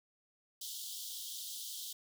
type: high-pass noise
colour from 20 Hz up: pink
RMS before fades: -44 dBFS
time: 0.61-1.93 s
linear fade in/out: 5 ms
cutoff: 3100 Hz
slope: 96 dB/octave
effects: none